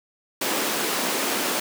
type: high-pass noise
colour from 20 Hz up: pink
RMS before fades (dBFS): -25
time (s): 0.41-1.6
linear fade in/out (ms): 5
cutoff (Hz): 240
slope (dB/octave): 24
effects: none